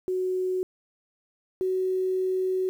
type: tone pair in turn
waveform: sine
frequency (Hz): 370 / 373.4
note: F#4 / F#4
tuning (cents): 0 / +16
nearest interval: unison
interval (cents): 16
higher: second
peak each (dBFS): -24 / -23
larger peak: second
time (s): 0.08-0.63 / 1.61-2.69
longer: second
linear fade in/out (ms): 0
effects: 9-bit